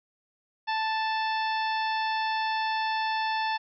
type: harmonic tone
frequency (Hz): 880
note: A5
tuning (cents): 0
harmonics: 1 / 2 / 3 / 4 / 5 / 6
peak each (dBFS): -27 / -33 / -37 / -39 / -41 / -43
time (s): 0.67-3.58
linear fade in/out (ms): 20
effects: none